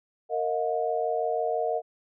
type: tone cluster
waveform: sine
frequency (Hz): 462.9 / 631 / 717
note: A#4 / D#5 / F5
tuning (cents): -12 / +24 / +45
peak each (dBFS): -29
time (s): 0.29-1.82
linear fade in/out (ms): 50
effects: none